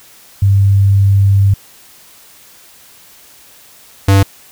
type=tone pair in turn; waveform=sine / square; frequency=98.8 / 98 Hz; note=G2 / G2; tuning=+14 / 0 cents; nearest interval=unison; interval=14 cents; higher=first; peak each=-6 dBFS; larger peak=neither; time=0.42-1.54 / 4.08-4.23 s; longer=first; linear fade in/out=5 ms; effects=white hiss -42 dBFS RMS until 4.51 s